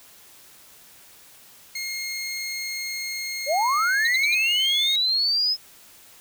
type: tone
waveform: 20% pulse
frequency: 2144 Hz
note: C7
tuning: 42 cents sharp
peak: -23 dBFS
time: 1.75-4.96 s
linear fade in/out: 5 ms
type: linear sweep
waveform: sine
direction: up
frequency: 523.3 to 5170 Hz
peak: -19 dBFS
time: 3.46-5.57 s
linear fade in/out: 50 ms
type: tone bursts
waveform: triangle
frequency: 4000 Hz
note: B7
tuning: 21 cents sharp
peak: -21 dBFS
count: 4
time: 4.05-4.345 s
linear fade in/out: 2 ms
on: 22 ms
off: 69 ms
effects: white hiss -50 dBFS RMS until 6.2 s